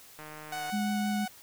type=click train; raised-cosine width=0.5 ms; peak=-30 dBFS; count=79; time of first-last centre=0.19-0.7 s; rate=153 Hz
type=tone with vibrato; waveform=sawtooth; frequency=740 Hz; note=F#5; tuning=in tune; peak=-30 dBFS; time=0.52-1.28 s; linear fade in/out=5 ms; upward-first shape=triangle; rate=5.8 Hz; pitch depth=12 cents each way
type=tone; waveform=sine; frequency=207.7 Hz; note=G#3; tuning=in tune; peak=-28 dBFS; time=0.72-1.26 s; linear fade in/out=20 ms
effects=white hiss -53 dBFS RMS until 1.42 s